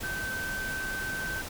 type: tone in noise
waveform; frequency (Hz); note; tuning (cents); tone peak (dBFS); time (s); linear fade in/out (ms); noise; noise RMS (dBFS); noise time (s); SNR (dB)
sine; 1544; G6; -27; -32; 0.03-1.42; 10; pink; -38; 0-1.49; +3
effects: none